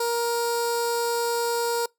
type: tone with notch filter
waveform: 15% pulse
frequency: 470 Hz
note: A#4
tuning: 14 cents sharp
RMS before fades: -25 dBFS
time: 0-1.86 s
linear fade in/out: 5 ms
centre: 2000 Hz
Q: 0.65
effects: noise-tail reverb RT60 0.2 s tail -26 dB re dry